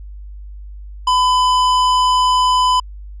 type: tone with hard clipping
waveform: sine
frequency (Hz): 1005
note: B5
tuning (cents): +30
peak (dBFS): -13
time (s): 1.07-2.8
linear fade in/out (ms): 5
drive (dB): 15
effects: added 50 Hz sine -30 dBFS peak until 3.2 s + low-pass 8000 Hz 12 dB/octave